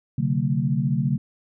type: tone cluster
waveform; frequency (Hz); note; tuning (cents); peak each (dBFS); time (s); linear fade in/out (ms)
sine; 130.1 / 144.8 / 184.8 / 225.6; C3 / D3 / F#3 / A3; -9 / -24 / -2 / +44; -25 / -23 / -27 / -27; 0.18-1.18; 5
effects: none